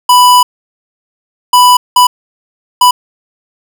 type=tone bursts at uneven times; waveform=square; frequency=990 Hz; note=B5; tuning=4 cents sharp; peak=-3 dBFS; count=4; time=0.09-0.43 / 1.53-1.77 / 1.96-2.07 / 2.81-2.91 s; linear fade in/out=5 ms; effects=none